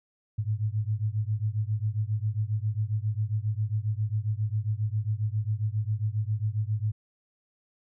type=beating tone pair; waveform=sine; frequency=103.83 / 111.23 Hz; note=G#2 / A2; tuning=0 / +19 cents; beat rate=7.4 Hz; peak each=-28 / -29 dBFS; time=0.38-6.92 s; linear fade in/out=10 ms; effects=none